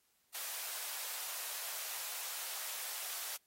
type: high-pass noise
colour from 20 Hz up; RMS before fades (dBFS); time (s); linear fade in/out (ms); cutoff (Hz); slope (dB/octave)
white; -42; 0.34-3.37; 10; 570; 24
effects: white hiss -75 dBFS RMS until 3.46 s + AAC 48 kbps